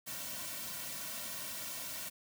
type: noise with comb filter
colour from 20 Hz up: white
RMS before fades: -42 dBFS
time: 0.06-2.1 s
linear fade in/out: 20 ms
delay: 2.4 ms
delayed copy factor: -0.75
effects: none